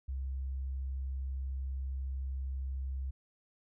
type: tone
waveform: sine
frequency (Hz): 66.4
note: C2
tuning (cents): +26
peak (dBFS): -34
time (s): 0.08-3.11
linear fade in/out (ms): 10
effects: none